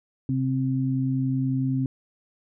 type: tone pair together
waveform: sine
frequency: 132.5 / 263.2 Hz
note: C3 / C4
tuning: +22 / +10 cents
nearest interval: octave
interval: 1188 cents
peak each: -24 / -25 dBFS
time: 0.29-1.86 s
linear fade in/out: 2 ms
effects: none